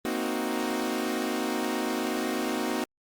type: chord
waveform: sawtooth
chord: C half-diminished seventh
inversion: third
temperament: equal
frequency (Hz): 233.1 / 261.6 / 311.1 / 370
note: Bb3 / C4 / Eb4 / Gb4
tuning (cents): 0 / 0 / 0 / 0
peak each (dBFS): -29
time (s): 0.05-2.84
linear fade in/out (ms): 0
effects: Opus 32 kbps